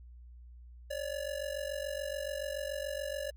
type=ring-modulated tone; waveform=square; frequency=572 Hz; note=D5; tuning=46 cents flat; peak=-33 dBFS; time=0.9-3.31 s; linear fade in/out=10 ms; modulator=23.5 Hz; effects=added 60 Hz sine -49 dBFS peak until 3.36 s